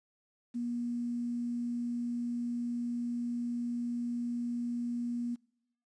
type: tone with quantisation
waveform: sine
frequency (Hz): 239.4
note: A#3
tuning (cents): +46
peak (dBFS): -32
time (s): 0.54-5.36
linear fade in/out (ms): 20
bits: 10
effects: noise-tail reverb RT60 0.9 s tail -25 dB re dry + resampled to 22050 Hz